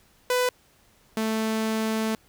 sawtooth tone pair in turn, 498.5 / 220.4 Hz, B4 / A3, +16 / +3 cents, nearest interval octave + major second, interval 1413 cents, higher first, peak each -17 / -20 dBFS, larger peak first, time 0.3-0.49 / 1.17-2.15 s, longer second, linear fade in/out 2 ms, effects pink hiss -60 dBFS RMS until 2.28 s

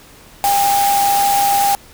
sine tone in noise, 802 Hz, G5, 39 cents sharp, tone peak -12 dBFS, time 0.44-1.75 s, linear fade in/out 0 ms, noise white, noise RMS -21 dBFS, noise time 0.44-1.75 s, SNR +6 dB, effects pink hiss -43 dBFS RMS until 1.93 s

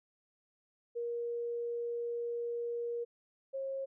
sine tone pair in turn, 472.7 / 539.8 Hz, A#4 / C#5, +24 / -46 cents, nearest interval major second, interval 230 cents, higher second, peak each -34 / -35 dBFS, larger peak first, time 0.95-3.05 / 3.53-3.86 s, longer first, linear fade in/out 20 ms, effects none

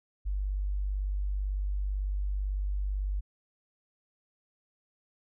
sine tone, 49 Hz, G1, in tune, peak -28 dBFS, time 0.25-3.21 s, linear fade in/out 20 ms, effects none

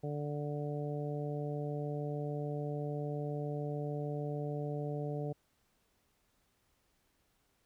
harmonic tone, 146.83 Hz, D3, in tune, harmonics 1 / 2 / 3 / 4 / 5, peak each -37 / -44 / -41 / -44 / -48 dBFS, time 0.03-5.33 s, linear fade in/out 10 ms, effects pink hiss -75 dBFS RMS until 7.65 s

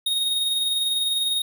square tone with tremolo, 3729 Hz, A#7, in tune, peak -20 dBFS, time 0.06-1.42 s, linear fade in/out 5 ms, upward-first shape sine, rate 20 Hz, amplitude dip 35%, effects none

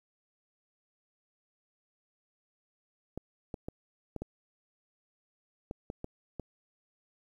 clicks, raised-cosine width 2 ms, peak -24 dBFS, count 9, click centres 3.176 / 3.542 / 3.685 / 4.163 / 4.22 / 5.711 / 5.901 / 6.044 / 6.397 s, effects 10-bit

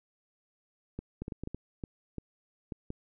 clicks, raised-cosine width 3 ms, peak -24 dBFS, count 11, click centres 0.99 / 1.22 / 1.281 / 1.322 / 1.436 / 1.474 / 1.546 / 1.838 / 2.183 / 2.722 / 2.904 s, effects none

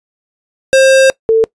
square / sine tone pair in turn, 532 / 447.4 Hz, C5 / A4, +29 / +29 cents, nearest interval minor third, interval 300 cents, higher first, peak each -5 dBFS, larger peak neither, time 0.73-1.1 / 1.29-1.44 s, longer first, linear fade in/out 0 ms, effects noise-tail reverb RT60 0.1 s tail -22 dB re dry + resampled to 22050 Hz

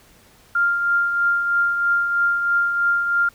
sine tone with tremolo, 1396.9 Hz, F6, in tune, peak -14 dBFS, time 0.55-3.29 s, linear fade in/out 5 ms, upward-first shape triangle, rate 3.1 Hz, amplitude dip 50%, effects pink hiss -52 dBFS RMS until 3.34 s

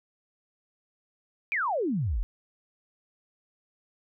sine exponential sweep, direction down, 2468 to 39.05 Hz, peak -25 dBFS, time 1.52-2.23 s, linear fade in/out 0 ms, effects none

